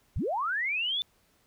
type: linear sweep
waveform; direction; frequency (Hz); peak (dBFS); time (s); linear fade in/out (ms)
sine; up; 34.65 to 3580; -27; 0.16-1.02; 0
effects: pink hiss -67 dBFS RMS until 1.46 s